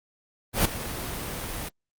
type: noise with ADSR envelope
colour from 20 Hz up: pink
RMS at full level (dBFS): -19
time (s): 0.53-1.69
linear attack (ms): 120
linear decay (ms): 7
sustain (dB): -14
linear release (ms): 10
effects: Opus 32 kbps